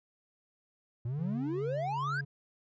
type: exponential sweep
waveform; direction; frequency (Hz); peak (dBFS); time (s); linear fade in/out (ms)
triangle; up; 113 to 1653; -30; 1.05-2.21; 5
type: tone with tremolo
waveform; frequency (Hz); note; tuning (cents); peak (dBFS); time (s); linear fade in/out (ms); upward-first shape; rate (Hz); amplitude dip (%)
triangle; 140; C#3; +18; -33; 1.18-2.25; 10; sine; 2.4; 25
effects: resampled to 16000 Hz